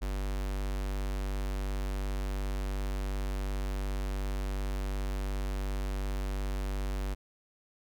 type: tone with notch filter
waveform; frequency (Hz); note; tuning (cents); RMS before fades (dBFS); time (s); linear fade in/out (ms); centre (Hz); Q
square; 48.62; G1; -13; -33; 0.01-7.15; 20; 120; 1.8
effects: none